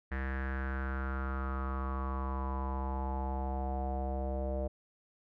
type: tone with low-pass filter sweep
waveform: square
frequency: 66.4 Hz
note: C2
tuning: 26 cents sharp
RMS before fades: -35 dBFS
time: 0.11-4.68 s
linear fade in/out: 10 ms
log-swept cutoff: 1800 to 600 Hz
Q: 6.2
effects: none